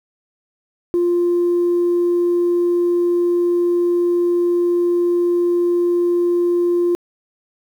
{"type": "tone", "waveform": "sine", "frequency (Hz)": 349.2, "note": "F4", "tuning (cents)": 0, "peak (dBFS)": -12, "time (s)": [0.94, 6.95], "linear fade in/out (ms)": 0, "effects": ["tanh soft clip ceiling -11 dBFS", "8-bit"]}